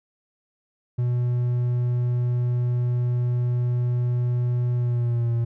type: tone with pitch glide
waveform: triangle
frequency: 122.3 to 117.18 Hz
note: B2 to A#2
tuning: -16 to +9 cents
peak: -18 dBFS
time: 0.98-5.45 s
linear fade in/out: 10 ms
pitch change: -75 cents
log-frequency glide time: 4.75-5.33 s
effects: none